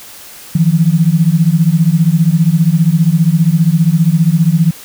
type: beating tone pair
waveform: sine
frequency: 157.2 / 172.2 Hz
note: D#3 / F3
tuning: +18 / -24 cents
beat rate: 15 Hz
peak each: -10 dBFS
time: 0.55-4.71 s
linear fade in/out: 5 ms
effects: white hiss -34 dBFS RMS until 4.84 s